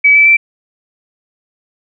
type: tone with pitch steps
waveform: sine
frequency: 2284 / 2311 / 2337 Hz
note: D7 / D7 / D7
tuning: -49 / -28 / -9 cents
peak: -4 dBFS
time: 0.04-0.37 s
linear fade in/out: 10 ms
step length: 110 ms
effects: none